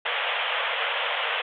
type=band-pass noise; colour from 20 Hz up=white; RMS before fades=-27 dBFS; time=0.05-1.42 s; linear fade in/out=10 ms; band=460 to 3400 Hz; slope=96 dB/octave; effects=none